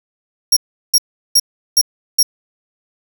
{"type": "tone bursts", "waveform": "sawtooth", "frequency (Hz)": 5588, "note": "F8", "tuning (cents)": 0, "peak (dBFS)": -5, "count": 5, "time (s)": [0.52, 2.23], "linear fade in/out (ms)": 5, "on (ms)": 46, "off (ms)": 370, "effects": []}